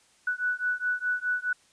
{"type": "beating tone pair", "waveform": "sine", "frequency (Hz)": [1479, 1483.8], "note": ["F#6", "F#6"], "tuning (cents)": [-1, 4], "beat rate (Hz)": 4.8, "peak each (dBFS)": -29, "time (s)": [0.27, 1.53], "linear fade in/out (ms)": 5, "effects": ["white hiss -62 dBFS RMS until 1.72 s", "resampled to 22050 Hz"]}